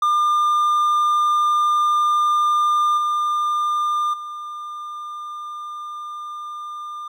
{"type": "tone with level steps", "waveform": "triangle", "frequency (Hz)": 1202, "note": "D6", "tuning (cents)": 40, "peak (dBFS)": [-13, -16, -27], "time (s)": [0.02, 7.08], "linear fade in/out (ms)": 5, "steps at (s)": [2.97, 4.13], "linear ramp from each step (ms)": 10, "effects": []}